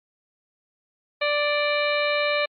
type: harmonic tone with a mistuned harmonic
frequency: 587.3 Hz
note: D5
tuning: in tune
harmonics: 1 / 2 / 3 / 4 / 5 / 6 / 7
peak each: -23 / -29 / -30 / -26 / -33 / -34 / -34 dBFS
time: 1.21-2.46 s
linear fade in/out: 10 ms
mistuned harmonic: 6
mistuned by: +86 cents
effects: MP3 48 kbps